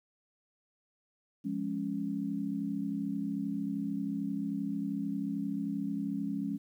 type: chord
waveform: sine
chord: Db major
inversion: first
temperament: equal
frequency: 174.61 / 207.7 / 277.2 Hz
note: F3 / Ab3 / Db4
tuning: 0 / 0 / 0 cents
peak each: -39 / -35 / -35 dBFS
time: 1.44-6.58 s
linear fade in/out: 20 ms
effects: 11-bit